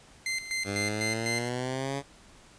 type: tone with tremolo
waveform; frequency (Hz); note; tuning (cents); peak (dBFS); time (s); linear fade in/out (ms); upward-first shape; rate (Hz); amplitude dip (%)
sawtooth; 2078; C7; -12; -25; 0.26-1.49; 2; square; 4; 70
type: exponential sweep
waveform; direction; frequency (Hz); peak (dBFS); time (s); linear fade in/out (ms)
10% pulse; up; 98 to 141.1; -22; 0.64-2.03; 50
effects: pink hiss -55 dBFS RMS until 2.58 s + resampled to 22050 Hz

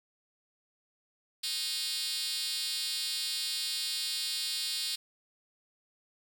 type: tone with high-pass filter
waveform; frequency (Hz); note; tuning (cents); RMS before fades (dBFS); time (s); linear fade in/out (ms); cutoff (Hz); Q
5% pulse; 310; D#4; -6; -34; 1.43-4.96; 10; 4600; 2.9
effects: none

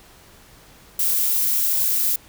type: noise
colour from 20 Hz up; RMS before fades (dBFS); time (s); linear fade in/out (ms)
violet; -20; 0.99-2.16; 5
effects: pink hiss -49 dBFS RMS until 2.28 s

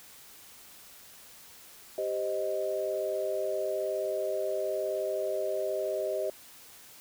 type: chord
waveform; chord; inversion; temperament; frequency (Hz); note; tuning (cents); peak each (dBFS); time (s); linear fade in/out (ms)
sine; C minor; second; equal; 392 / 523.3 / 622.3; G4 / C5 / Eb5; 0 / 0 / 0; -34 / -35 / -31; 1.98-6.3; 2
effects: white hiss -52 dBFS RMS until 7 s

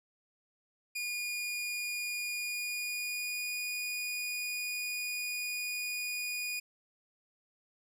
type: tone with pitch glide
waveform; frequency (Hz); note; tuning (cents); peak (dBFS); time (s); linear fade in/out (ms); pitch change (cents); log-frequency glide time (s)
sawtooth; 2439 to 2457; D#7 to D#7; -35 to -22; -31; 0.95-6.6; 10; +13; 2.33-3.55
effects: none

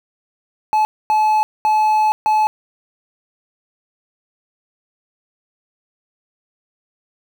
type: tone bursts at uneven times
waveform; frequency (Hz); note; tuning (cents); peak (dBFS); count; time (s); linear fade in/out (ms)
triangle; 860; A5; -40; -10; 4; 0.73-0.85 / 1.1-1.43 / 1.65-2.12 / 2.26-2.47; 0
effects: 7-bit

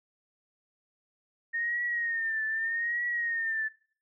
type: tone with vibrato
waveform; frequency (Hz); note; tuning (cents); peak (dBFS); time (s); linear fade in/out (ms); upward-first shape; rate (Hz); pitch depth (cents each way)
sine; 1840; A#6; -23; -28; 1.53-3.69; 20; triangle; 0.82; 87
effects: noise-tail reverb RT60 0.5 s tail -22 dB re dry

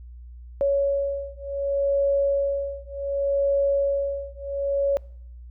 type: beating tone pair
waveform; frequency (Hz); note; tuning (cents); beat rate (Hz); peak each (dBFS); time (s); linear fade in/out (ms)
sine; 558 / 558.67; C#5 / C#5; +11 / +13; 0.67; -24; 0.61-4.97; 0
effects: noise-tail reverb RT60 0.7 s tail -25 dB re dry + added 60 Hz sine -39 dBFS peak until 5.5 s

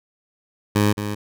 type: tone with echo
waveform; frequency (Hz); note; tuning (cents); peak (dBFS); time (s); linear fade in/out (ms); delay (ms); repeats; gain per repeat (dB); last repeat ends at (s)
15% pulse; 103.8; G#2; 0; -9; 0.75-0.93; 10; 220; 1; -9; 1.15
effects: none

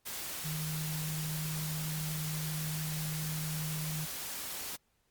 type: tone in noise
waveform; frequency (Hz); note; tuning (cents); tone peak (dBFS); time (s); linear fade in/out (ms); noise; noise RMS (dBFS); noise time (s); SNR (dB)
sine; 155.56; D#3; 0; -35; 0.44-4.06; 20; white; -40; 0.05-4.77; +2
effects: pink hiss -75 dBFS RMS until 5.1 s + Opus 48 kbps

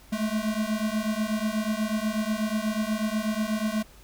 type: beating tone pair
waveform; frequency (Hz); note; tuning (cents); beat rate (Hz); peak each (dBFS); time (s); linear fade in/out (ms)
square; 212 / 220.2; G#3 / A3; +36 / +2; 8.2; -29; 0.12-3.83; 10
effects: added 50 Hz sine -53 dBFS peak until 4.03 s + pink hiss -54 dBFS RMS until 4.03 s

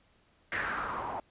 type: noise with low-pass filter sweep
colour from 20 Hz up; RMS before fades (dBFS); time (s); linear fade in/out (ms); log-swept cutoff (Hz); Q
white; -35; 0.52-1.2; 2; 1900 to 810; 4.1
effects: pink hiss -67 dBFS RMS until 1.3 s + resampled to 8000 Hz

